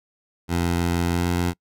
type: tone with pitch glide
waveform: 15% pulse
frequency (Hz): 86.2 to 87.66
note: F2 to F2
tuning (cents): -22 to +7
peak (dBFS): -14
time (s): 0.48-1.54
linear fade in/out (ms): 50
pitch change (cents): +29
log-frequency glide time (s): 1.12-1.24
effects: noise-tail reverb RT60 0.1 s tail -25 dB re dry